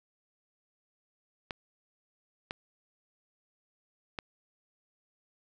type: clicks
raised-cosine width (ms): 0.3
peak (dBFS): -19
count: 3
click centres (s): 1.508 / 2.509 / 4.188
effects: none